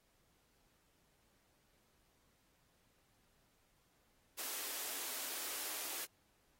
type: high-pass noise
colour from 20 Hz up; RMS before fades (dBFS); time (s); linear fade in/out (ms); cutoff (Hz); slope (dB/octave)
white; -43; 4.37-6.06; 20; 260; 48
effects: pink hiss -75 dBFS RMS until 6.59 s + AAC 48 kbps